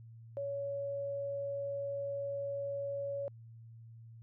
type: tone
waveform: sine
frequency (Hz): 561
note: C#5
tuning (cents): +21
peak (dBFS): -35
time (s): 0.37-3.28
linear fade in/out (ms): 0
effects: added 114 Hz sine -50 dBFS peak until 4.22 s